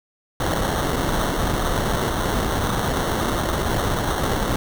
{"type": "noise with sample-and-hold", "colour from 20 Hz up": "pink", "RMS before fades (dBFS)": -22, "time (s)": [0.4, 4.56], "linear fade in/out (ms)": 2, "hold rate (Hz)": 2450, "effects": []}